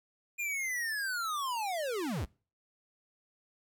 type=linear sweep; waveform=square; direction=down; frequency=2441 to 41.03 Hz; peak=-33 dBFS; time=0.38-2.26 s; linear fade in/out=20 ms; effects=noise-tail reverb RT60 0.4 s tail -25 dB re dry